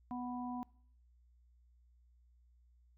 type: harmonic tone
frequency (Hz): 246.9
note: B3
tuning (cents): 0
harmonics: 1 / 3 / 4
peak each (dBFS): -40 / -45 / -47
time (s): 0.11-0.63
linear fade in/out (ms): 0
effects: noise-tail reverb RT60 0.6 s tail -23 dB re dry + added 60 Hz sine -64 dBFS peak until 2.97 s